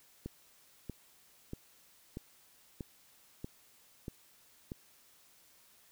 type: click train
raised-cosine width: 3 ms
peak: -27 dBFS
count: 8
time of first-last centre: 0.26-4.719 s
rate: 1.57 Hz
effects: white hiss -64 dBFS RMS until 5.91 s